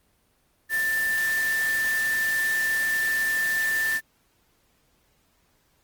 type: tone in noise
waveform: sine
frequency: 1775 Hz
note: A6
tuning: 15 cents sharp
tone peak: -22 dBFS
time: 0.69-4.01 s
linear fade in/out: 50 ms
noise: white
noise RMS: -34 dBFS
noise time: 0.69-4.01 s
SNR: +9 dB
effects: pink hiss -66 dBFS RMS until 5.83 s + Opus 24 kbps